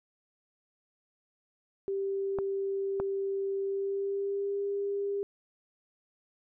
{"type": "tone with pitch glide", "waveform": "sine", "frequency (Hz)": [392, 400.9], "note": ["G4", "G4"], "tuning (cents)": [0, 39], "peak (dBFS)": -29, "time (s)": [1.88, 5.23], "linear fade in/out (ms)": 0, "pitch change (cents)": 39, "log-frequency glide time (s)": [3.62, 4.63]}
{"type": "clicks", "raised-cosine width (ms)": 1, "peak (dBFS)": [-20, -20], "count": 2, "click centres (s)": [2.387, 3]}
{"effects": []}